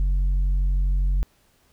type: tone with tanh clipping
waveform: sine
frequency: 46.25 Hz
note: F#1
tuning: in tune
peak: -19 dBFS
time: 0-1.23 s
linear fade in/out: 0 ms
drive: 4 dB
effects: pink hiss -62 dBFS RMS until 1.72 s